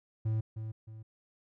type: tone with echo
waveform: triangle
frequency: 110 Hz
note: A2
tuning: in tune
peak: -26 dBFS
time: 0.25-0.41 s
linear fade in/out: 10 ms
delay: 310 ms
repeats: 2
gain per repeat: -8 dB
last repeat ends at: 1.03 s
effects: none